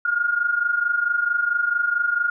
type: tone pair together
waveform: sine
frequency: 1402.5 / 1427 Hz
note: F6 / F6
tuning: +7 / +37 cents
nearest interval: unison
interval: 30 cents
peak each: -24 / -20 dBFS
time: 0.05-2.3 s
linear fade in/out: 5 ms
effects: none